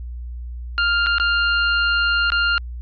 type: tone with dropouts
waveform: sawtooth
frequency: 1400 Hz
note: F6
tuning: 4 cents sharp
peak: -12 dBFS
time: 0.78-2.58 s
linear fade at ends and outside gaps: 0 ms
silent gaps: 1.062-1.068 / 1.183-1.199 / 2.302-2.32 s
effects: added 60 Hz sine -28 dBFS peak until 2.81 s + resampled to 11025 Hz